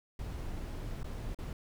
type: noise with dropouts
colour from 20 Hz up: brown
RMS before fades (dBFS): -39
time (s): 0.19-1.53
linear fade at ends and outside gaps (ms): 2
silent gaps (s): 1.032-1.043 / 1.347-1.387
effects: none